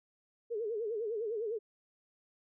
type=tone with vibrato; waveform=sine; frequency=441 Hz; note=A4; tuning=4 cents sharp; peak=-33 dBFS; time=0.5-1.59 s; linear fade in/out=20 ms; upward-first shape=sine; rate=9.9 Hz; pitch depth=130 cents each way; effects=none